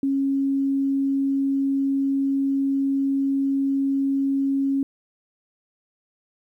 sine tone, 273.9 Hz, C#4, 21 cents flat, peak -19 dBFS, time 0.03-4.83 s, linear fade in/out 2 ms, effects 10-bit

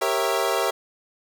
25% pulse chord, G diminished seventh, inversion none, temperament equal with one note detuned, 392 / 466.2 / 548 / 659.3 Hz, G4 / Bb4 / Db5 / Fb5, 0 / 0 / -20 / 0 cents, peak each -23 dBFS, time 0.01-0.71 s, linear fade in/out 10 ms, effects none

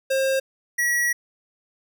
square tone pair in turn, 534 / 1924 Hz, C5 / B6, +35 / -46 cents, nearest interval octave + minor seventh, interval 2219 cents, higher second, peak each -20 dBFS, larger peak neither, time 0.1-0.4 / 0.78-1.13 s, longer second, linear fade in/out 10 ms, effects none

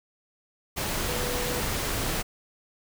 sine tone in noise, 491.3 Hz, B4, 9 cents flat, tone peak -33 dBFS, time 1.07-1.61 s, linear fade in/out 20 ms, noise pink, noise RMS -29 dBFS, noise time 0.76-2.23 s, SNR -7 dB, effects none

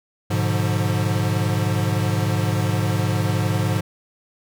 square chord, G# diminished seventh, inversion none, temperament equal with one note detuned, 103.83 / 123.47 / 146.83 / 176.85 Hz, G#2 / B2 / D3 / F3, 0 / 0 / 0 / +22 cents, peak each -22 / -27 / -27 / -27 dBFS, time 0.3-3.81 s, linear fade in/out 10 ms, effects none

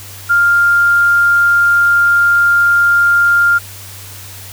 sine tone, 1400 Hz, F6, 4 cents sharp, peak -7 dBFS, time 0.29-3.59 s, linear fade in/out 20 ms, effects added 97 Hz sine -34 dBFS peak until 4.52 s + white hiss -33 dBFS RMS until 4.52 s

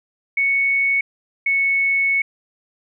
sine tone pair in turn, 2217 / 2209 Hz, C#7 / C#7, 0 / -7 cents, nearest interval unison, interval 7 cents, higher first, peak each -15 dBFS, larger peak neither, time 0.37-1.01 / 1.46-2.22 s, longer second, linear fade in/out 5 ms, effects none

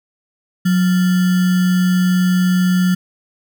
sine tone with sample-and-hold, 182.2 Hz, F#3, 26 cents flat, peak -11 dBFS, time 0.65-2.95 s, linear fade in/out 10 ms, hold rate 1575 Hz, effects none

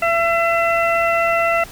harmonic tone, 673 Hz, E5, 36 cents sharp, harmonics 1 / 2 / 3 / 4, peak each -17 / -20 / -22 / -23 dBFS, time 0.02-1.64 s, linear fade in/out 5 ms, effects pink hiss -38 dBFS RMS until 1.71 s

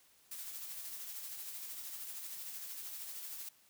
blue noise with tremolo, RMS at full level -44 dBFS, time 0.31-3.49 s, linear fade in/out 5 ms, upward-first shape sine, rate 13 Hz, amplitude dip 35%, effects white hiss -67 dBFS RMS until 3.69 s

